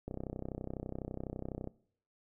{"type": "click train", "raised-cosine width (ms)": 2, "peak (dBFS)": -26, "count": 52, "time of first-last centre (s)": [0.08, 1.674], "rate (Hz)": 32, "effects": ["noise-tail reverb RT60 0.6 s tail -21 dB re dry"]}